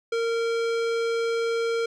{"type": "tone with hard clipping", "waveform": "sine", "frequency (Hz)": 460.9, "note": "A#4", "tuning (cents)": -20, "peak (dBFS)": -25, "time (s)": [0.12, 1.86], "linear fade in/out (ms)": 5, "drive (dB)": 18, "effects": ["resampled to 32000 Hz"]}